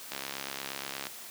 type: click train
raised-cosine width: 0.2 ms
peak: -18 dBFS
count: 66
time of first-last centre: 0.12-1.069 s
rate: 68.5 Hz
effects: white hiss -45 dBFS RMS until 1.3 s + high-pass 150 Hz 12 dB/octave